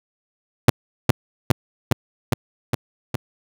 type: tone with echo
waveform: sawtooth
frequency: 122.5 Hz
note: B2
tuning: 14 cents flat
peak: -3 dBFS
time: 0.68-0.7 s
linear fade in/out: 5 ms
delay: 410 ms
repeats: 6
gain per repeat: -2 dB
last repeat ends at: 3.16 s
effects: none